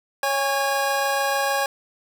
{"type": "tone pair together", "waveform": "25% pulse", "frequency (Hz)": [554.4, 818.3], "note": ["C#5", "G#5"], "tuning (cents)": [0, -26], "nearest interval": "perfect fifth", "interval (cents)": 674, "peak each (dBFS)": [-20, -19], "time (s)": [0.23, 1.66], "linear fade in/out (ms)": 2, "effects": []}